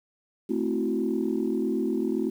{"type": "chord", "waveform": "sine", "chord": "F# half-diminished seventh", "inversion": "first", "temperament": "equal", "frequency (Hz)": [220, 261.6, 329.6, 370], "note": ["A3", "C4", "E4", "F#4"], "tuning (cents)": [0, 0, 0, 0], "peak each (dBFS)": -29, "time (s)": [0.49, 2.3], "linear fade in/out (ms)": 10, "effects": ["tanh soft clip ceiling -15 dBFS", "9-bit"]}